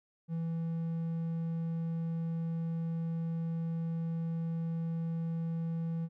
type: tone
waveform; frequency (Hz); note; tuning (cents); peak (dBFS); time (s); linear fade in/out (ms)
triangle; 165.1; E3; +3; -30; 0.28-6.09; 50
effects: none